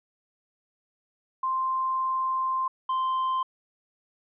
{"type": "tone pair in turn", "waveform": ["sine", "triangle"], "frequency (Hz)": [1046.5, 1042.3], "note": ["C6", "C6"], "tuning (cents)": [0, -7], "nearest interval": "unison", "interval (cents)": 7, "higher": "first", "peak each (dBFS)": [-24, -22], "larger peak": "second", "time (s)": [[1.43, 2.68], [2.89, 3.43]], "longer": "first", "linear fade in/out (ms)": 5, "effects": ["resampled to 8000 Hz"]}